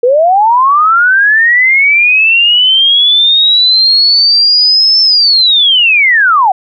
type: linear two-way sweep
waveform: sine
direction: up then down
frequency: 465.2 to 5320 to 717 Hz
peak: -4 dBFS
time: 0.03-6.52 s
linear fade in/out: 5 ms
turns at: 5.01 s
effects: none